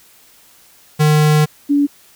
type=tone pair in turn; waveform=square / sine; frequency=152 / 286.1 Hz; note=D#3 / D4; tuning=-40 / -45 cents; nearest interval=major seventh; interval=1095 cents; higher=second; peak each=-10 / -10 dBFS; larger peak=neither; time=0.99-1.46 / 1.69-1.87 s; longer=first; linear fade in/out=20 ms; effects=white hiss -48 dBFS RMS until 2.15 s